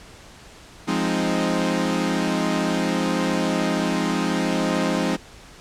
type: chord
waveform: sawtooth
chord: F minor seventh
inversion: none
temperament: equal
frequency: 174.61 / 207.7 / 261.6 / 311.1 Hz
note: F3 / Ab3 / C4 / Eb4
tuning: 0 / 0 / 0 / 0 cents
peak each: -22 dBFS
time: 0.87-5.17 s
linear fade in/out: 20 ms
effects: pink hiss -45 dBFS RMS until 5.6 s + low-pass 8000 Hz 12 dB/octave